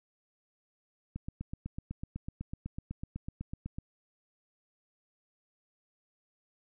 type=click train; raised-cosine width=5 ms; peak=-25 dBFS; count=22; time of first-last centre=1.16-3.785 s; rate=8 Hz; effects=none